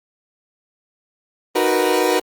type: chord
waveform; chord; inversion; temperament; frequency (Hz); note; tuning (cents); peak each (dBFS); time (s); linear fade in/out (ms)
30% pulse; B major seventh; first; equal; 311.1 / 370 / 466.2 / 493.9; D#4 / F#4 / A#4 / B4; 0 / 0 / 0 / 0; -20 / -17 / -18 / -18; 1.55-2.2; 10
effects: Opus 32 kbps

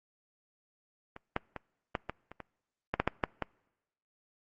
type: clicks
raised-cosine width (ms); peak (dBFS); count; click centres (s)
0.5; -29 / -14 / -23 / -15 / -19 / -30 / -26 / -14 / -10 / -10 / -11 / -16; 12; 1.164 / 1.364 / 1.563 / 1.952 / 2.096 / 2.316 / 2.403 / 2.94 / 3 / 3.076 / 3.238 / 3.423
effects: noise-tail reverb RT60 1.0 s tail -26 dB re dry + Opus 32 kbps

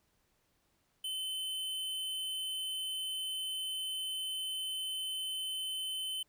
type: tone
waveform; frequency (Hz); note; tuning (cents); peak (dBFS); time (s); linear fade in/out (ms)
square; 3055; G7; -45; -36; 1.04-6.23; 5
effects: pink hiss -75 dBFS RMS until 6.28 s

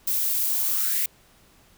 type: noise with high-pass filter sweep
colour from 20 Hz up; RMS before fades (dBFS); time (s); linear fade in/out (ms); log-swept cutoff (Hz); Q
violet; -24; 0.07-1.06; 5; 260 to 2200; 5
effects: pink hiss -57 dBFS RMS until 1.77 s

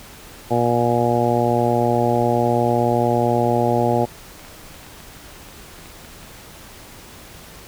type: harmonic tone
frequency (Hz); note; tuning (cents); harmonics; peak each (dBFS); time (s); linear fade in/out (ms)
119.4; A#2; +42; 1 / 2 / 3 / 4 / 5 / 6 / 7; -23 / -23 / -23 / -23 / -23 / -23 / -23; 0.5-4.06; 20
type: clicks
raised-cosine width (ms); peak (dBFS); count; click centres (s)
0.3; -26; 12; 4.395 / 4.449 / 4.483 / 4.743 / 4.831 / 4.866 / 5.003 / 5.487 / 5.787 / 5.858 / 6.048 / 6.23
effects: pink hiss -41 dBFS RMS until 7.67 s

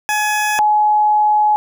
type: tone pair in turn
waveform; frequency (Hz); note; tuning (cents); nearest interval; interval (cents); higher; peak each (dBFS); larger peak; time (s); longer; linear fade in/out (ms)
20% pulse / sine; 845 / 845; G#5 / G#5; +30 / +30; unison; 0; neither; -10; neither; 0.09-0.59 / 0.59-1.56; second; 0
effects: none

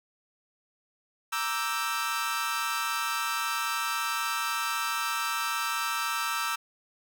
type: chord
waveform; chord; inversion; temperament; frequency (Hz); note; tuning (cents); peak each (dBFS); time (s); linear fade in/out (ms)
sawtooth; E half-diminished seventh; second; equal; 932.3 / 1174.7 / 1318.5 / 1568; Bb5 / D6 / E6 / G6; 0 / 0 / 0 / 0; -32 / -32 / -27 / -32; 1.32-6.56; 10
effects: none

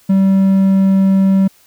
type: tone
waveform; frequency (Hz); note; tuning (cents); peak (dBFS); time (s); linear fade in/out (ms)
triangle; 192.9; G3; -28; -6; 0.09-1.48; 10
effects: white hiss -50 dBFS RMS until 1.66 s

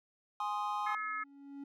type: chord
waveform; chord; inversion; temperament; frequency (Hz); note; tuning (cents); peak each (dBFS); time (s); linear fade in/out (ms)
triangle; Ab major; none; equal; 830.6 / 1046.5 / 1244.5; Ab5 / C6 / Eb6; 0 / 0 / 0; -35 / -36 / -37; 0.4-0.95; 2
type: tone with exponential growth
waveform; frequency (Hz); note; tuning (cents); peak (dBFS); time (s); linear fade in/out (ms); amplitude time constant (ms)
triangle; 279.8; C#4; +16; -39; 0.72-1.64; 5; 200
type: harmonic tone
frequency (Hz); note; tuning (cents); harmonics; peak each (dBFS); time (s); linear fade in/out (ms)
428; A4; -48; 3 / 4 / 5; -37 / -42 / -42; 0.86-1.24; 10
effects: none

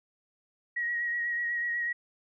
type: tone with vibrato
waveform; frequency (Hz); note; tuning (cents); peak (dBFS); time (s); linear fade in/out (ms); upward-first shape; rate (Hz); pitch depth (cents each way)
sine; 1900; A#6; +33; -28; 0.76-1.93; 10; sine; 8.1; 24
effects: none

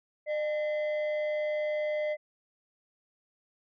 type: tone pair together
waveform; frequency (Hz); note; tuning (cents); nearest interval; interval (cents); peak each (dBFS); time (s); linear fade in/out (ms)
sine; 605 / 2045; D#5 / C7; -49 / -40; octave + major sixth; 2109; -26 / -36; 0.26-2.17; 50
effects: tanh soft clip ceiling -26 dBFS

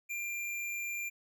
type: tone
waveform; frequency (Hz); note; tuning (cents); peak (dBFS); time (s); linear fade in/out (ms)
square; 2382; D7; +24; -36; 0.09-1.1; 20
effects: none

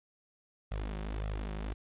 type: tone with flanger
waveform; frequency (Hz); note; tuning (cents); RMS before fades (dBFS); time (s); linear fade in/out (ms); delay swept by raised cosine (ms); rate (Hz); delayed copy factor
sawtooth; 51.91; G#1; 0; -37; 0.71-1.74; 10; 1.5 to 5.5; 1.8; +0.8
effects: resampled to 8000 Hz + 11-bit

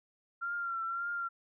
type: tone with vibrato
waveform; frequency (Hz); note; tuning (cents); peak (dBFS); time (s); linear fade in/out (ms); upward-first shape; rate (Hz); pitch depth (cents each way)
sine; 1375; F6; -27; -33; 0.41-1.29; 20; triangle; 1.8; 46
effects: none

